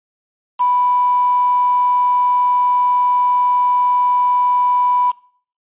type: tone with quantisation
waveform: sine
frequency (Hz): 987.8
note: B5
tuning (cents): 0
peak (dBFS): -12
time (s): 0.59-5.12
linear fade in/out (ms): 20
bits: 5
effects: noise-tail reverb RT60 0.5 s tail -21 dB re dry + resampled to 8000 Hz